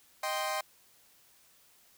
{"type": "chord", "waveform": "sawtooth", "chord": "C minor", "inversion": "first", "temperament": "equal", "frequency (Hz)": [622.3, 784, 1046.5], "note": ["Eb5", "G5", "C6"], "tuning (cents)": [0, 0, 0], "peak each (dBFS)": -32, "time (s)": [0.23, 0.61], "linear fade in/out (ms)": 5, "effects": ["white hiss -63 dBFS RMS until 1.97 s"]}